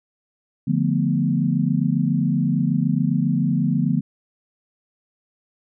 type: chord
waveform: sine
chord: B half-diminished seventh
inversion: first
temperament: equal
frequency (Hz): 146.83 / 174.61 / 220 / 246.9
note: D3 / F3 / A3 / B3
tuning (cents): 0 / 0 / 0 / 0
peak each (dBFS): -22 / -22 / -24 / -23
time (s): 0.67-4.01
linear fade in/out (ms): 10
effects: none